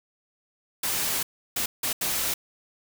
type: noise bursts at uneven times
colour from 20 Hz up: white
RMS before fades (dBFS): -27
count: 4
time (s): 0.83-1.23 / 1.56-1.66 / 1.83-1.93 / 2.01-2.34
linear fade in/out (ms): 5
effects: none